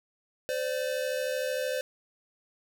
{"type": "tone pair together", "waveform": "square", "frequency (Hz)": [514.2, 587.3], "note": ["C5", "D5"], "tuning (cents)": [-30, 0], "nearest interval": "major second", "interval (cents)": 230, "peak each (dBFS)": [-31, -34], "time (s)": [0.49, 1.81], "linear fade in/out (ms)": 0, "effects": []}